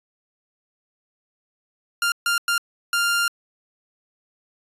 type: tone bursts at uneven times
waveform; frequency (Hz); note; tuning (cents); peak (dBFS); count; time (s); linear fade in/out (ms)
sawtooth; 1396.9; F6; 0; -15; 4; 2.02-2.12 / 2.26-2.38 / 2.48-2.58 / 2.93-3.28; 2
effects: resampled to 32000 Hz